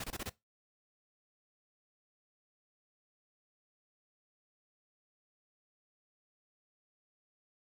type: noise bursts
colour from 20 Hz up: pink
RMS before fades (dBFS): -40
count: 5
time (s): 0-0.296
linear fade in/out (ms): 5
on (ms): 40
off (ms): 24
effects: noise-tail reverb RT60 0.2 s tail -20 dB re dry